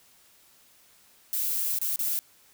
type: noise with dropouts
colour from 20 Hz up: violet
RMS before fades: -28 dBFS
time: 1.33-2.19 s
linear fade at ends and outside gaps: 0 ms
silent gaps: 1.787-1.815 / 1.96-1.992 s
effects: white hiss -59 dBFS RMS until 2.53 s